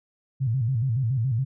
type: tone with vibrato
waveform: sine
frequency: 122.7 Hz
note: B2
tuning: 11 cents flat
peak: -21 dBFS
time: 0.4-1.45 s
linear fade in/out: 20 ms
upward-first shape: square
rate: 7.1 Hz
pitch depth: 150 cents each way
effects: none